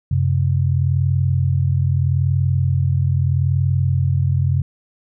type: tone pair together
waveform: sine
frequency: 93.11 / 133.9 Hz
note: F#2 / C3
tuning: +11 / +40 cents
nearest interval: tritone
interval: 629 cents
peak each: -17 dBFS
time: 0.11-4.62 s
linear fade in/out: 5 ms
effects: none